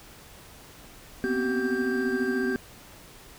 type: tone cluster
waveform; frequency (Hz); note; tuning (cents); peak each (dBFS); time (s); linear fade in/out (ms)
triangle; 239 / 251.2 / 265.5 / 382.9 / 1582; A#3 / B3 / C4 / G4 / G6; +43 / +30 / +25 / -41 / +15; -33 / -27 / -32 / -26 / -30; 1.24-2.56; 0
effects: pink hiss -49 dBFS RMS until 3.38 s